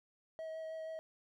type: tone with vibrato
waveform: triangle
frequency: 640 Hz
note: D#5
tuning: 49 cents sharp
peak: -39 dBFS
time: 0.39-0.99 s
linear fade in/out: 0 ms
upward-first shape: sine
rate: 6.3 Hz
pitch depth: 11 cents each way
effects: none